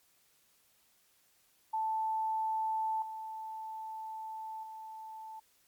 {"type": "tone with level steps", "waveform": "sine", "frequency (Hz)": 880, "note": "A5", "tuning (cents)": 0, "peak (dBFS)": [-30, -39, -43], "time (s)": [1.73, 5.4], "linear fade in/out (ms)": 10, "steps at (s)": [3.02, 4.63], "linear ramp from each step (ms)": 2, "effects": ["white hiss -69 dBFS RMS until 5.67 s", "MP3 96 kbps"]}